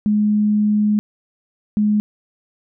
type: tone pair in turn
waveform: sine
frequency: 210 / 210 Hz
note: G#3 / G#3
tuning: +19 / +19 cents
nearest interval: unison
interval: 0 cents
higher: neither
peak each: -13 dBFS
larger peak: neither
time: 0.06-0.99 / 1.77-2 s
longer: first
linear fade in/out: 0 ms
effects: none